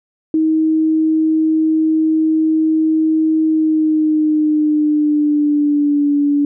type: tone with pitch glide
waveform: sine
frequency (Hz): 316.1 to 288.2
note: D#4 to D4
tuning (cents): +27 to -33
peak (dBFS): -11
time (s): 0.34-6.45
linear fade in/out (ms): 2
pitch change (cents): -160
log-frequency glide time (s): 3.44-6.14
effects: none